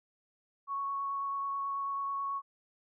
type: tone with vibrato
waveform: sine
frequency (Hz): 1108.7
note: C#6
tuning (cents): 0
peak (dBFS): -32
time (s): 0.67-2.42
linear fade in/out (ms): 50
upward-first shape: triangle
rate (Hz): 9.2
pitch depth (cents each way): 10
effects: none